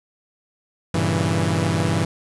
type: chord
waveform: sawtooth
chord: G diminished seventh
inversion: none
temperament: equal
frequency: 98 / 116.54 / 138.59 / 164.81 Hz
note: G2 / Bb2 / Db3 / Fb3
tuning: 0 / 0 / 0 / 0 cents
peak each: -19 / -23 / -23 / -18 dBFS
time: 0.94-2.05 s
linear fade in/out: 5 ms
effects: resampled to 24000 Hz + 8-bit